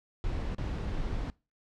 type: noise with dropouts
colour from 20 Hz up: brown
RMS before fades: -33 dBFS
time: 0.24-1.3 s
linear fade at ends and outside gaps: 0 ms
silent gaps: 0.548-0.583 / 0.779-0.783 s
effects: noise-tail reverb RT60 0.3 s tail -23 dB re dry + low-pass 5000 Hz 12 dB/octave